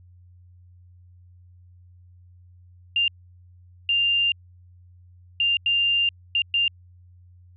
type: tone bursts at uneven times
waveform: sine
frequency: 2794 Hz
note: F7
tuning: in tune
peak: -18 dBFS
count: 6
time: 2.96-3.08 / 3.89-4.32 / 5.4-5.57 / 5.66-6.09 / 6.35-6.42 / 6.54-6.68 s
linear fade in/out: 2 ms
effects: added 89 Hz sine -48 dBFS peak until 7.56 s